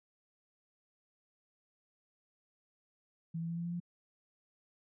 sine tone with pitch steps, 164.81 / 166.63 / 168.47 / 170.33 / 172.21 / 174.11 Hz, E3 / E3 / E3 / F3 / F3 / F3, 0 / +19 / +38 / -43 / -24 / -5 cents, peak -35 dBFS, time 3.34-3.802 s, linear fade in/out 10 ms, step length 77 ms, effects none

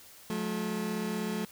30% pulse tone pair together, 179.7 / 215.7 Hz, F3 / A3, +50 / -34 cents, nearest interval minor third, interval 316 cents, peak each -33 / -30 dBFS, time 0.3-1.45 s, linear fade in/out 2 ms, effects white hiss -53 dBFS RMS until 1.51 s

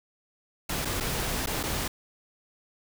pink noise with dropouts, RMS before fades -30 dBFS, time 0.69-1.88 s, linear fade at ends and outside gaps 5 ms, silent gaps 0.849-0.853 / 1.002-1.006 / 1.461-1.471 / 1.631-1.635 s, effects none

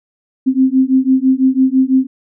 sine beating tone pair, 259.2 / 265.2 Hz, C4 / C4, -16 / +23 cents, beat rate 6 Hz, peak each -12 dBFS, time 0.46-2.07 s, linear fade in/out 20 ms, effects none

